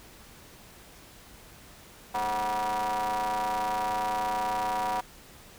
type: ring-modulated tone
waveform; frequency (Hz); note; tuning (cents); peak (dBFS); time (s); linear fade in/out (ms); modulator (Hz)
45% pulse; 108.6; A2; -22; -24; 2.14-5.01; 10; 854
effects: pink hiss -51 dBFS RMS until 5.58 s